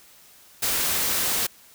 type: noise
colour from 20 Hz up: white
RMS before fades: -24 dBFS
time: 0.62-1.47 s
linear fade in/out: 10 ms
effects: white hiss -52 dBFS RMS until 1.74 s